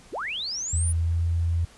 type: linear sweep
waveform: sine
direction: up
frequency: 196 to 9956 Hz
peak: -28 dBFS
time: 0.12-0.93 s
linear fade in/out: 20 ms
type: tone with pitch glide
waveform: sine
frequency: 82.41 to 84.29 Hz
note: E2 to E2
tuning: 0 to +39 cents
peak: -21 dBFS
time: 0.73-1.65 s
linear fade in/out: 5 ms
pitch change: +39 cents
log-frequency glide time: 0.88-1.21 s
effects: pink hiss -52 dBFS RMS until 1.77 s + resampled to 24000 Hz